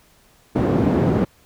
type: band-pass noise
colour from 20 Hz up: white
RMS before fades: -18 dBFS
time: 0.55-1.25 s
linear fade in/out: 10 ms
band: 100 to 320 Hz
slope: 12 dB/octave
effects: pink hiss -55 dBFS RMS until 1.45 s